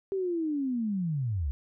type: linear sweep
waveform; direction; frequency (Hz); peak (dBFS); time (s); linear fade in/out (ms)
sine; down; 394.5 to 61.74; -27; 0.12-1.51; 0
effects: none